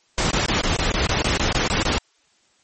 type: noise bursts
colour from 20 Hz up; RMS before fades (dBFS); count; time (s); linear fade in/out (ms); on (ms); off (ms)
pink; -20; 12; 0.18-1.982; 0; 130; 22
effects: white hiss -61 dBFS RMS until 2.63 s + MP3 32 kbps